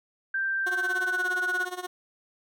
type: tone with pitch glide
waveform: sine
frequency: 1571 to 1465.8 Hz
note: G6 to F#6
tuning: +3 to -17 cents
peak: -25 dBFS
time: 0.34-1.65 s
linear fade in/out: 5 ms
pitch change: -120 cents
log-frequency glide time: 0.62-1.29 s
type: tone with tremolo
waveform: 15% pulse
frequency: 362.3 Hz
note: F#4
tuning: 36 cents flat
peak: -24 dBFS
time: 0.66-1.87 s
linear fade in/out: 10 ms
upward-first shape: sine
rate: 17 Hz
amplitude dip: 85%
effects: none